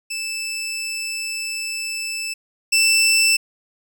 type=tone pair in turn; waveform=20% pulse; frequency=2637 / 2658 Hz; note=E7 / E7; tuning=0 / +14 cents; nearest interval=unison; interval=14 cents; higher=second; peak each=-20 / -9 dBFS; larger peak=second; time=0.1-2.34 / 2.72-3.37 s; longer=first; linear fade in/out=10 ms; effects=none